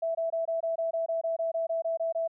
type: tone bursts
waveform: sine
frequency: 659.3 Hz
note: E5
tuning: in tune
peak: -26 dBFS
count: 15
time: 0.02-2.278 s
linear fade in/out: 10 ms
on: 130 ms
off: 22 ms
effects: none